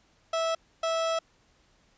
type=tone bursts at uneven times; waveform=30% pulse; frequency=655 Hz; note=E5; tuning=11 cents flat; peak=-23 dBFS; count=2; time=0.33-0.55 / 0.83-1.19 s; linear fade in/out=5 ms; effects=pink hiss -65 dBFS RMS until 1.97 s + resampled to 16000 Hz